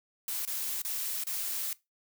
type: noise with dropouts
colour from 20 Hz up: blue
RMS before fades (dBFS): -34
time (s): 0.28-1.73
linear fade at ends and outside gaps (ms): 1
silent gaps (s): 0.451-0.475 / 0.818-0.849 / 1.237-1.269
effects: noise-tail reverb RT60 0.2 s tail -19 dB re dry